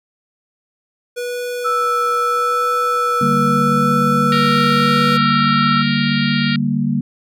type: tone with vibrato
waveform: square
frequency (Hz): 486.3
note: B4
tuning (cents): -27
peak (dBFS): -22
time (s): 1.16-5.18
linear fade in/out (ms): 20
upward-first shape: sine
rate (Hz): 0.79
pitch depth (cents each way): 13
type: tone with pitch glide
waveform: sine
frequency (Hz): 1320 to 1339.2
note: E6 to E6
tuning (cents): +2 to +27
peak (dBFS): -15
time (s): 1.64-5.83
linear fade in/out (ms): 20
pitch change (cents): +25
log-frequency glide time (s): 3.02-5.3
type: chord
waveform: sine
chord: G minor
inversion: second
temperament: equal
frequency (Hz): 146.83 / 196 / 233.1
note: D3 / G3 / Bb3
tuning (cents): 0 / 0 / 0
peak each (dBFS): -20 / -20 / -18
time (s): 3.21-7.01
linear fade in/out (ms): 5
type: harmonic tone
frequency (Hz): 466.2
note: A#4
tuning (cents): 0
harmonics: 3 / 4 / 5 / 6 / 7 / 8 / 9 / 10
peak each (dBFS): -25 / -26 / -27 / -28 / -28 / -29 / -30 / -30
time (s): 4.32-6.56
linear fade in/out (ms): 2
effects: none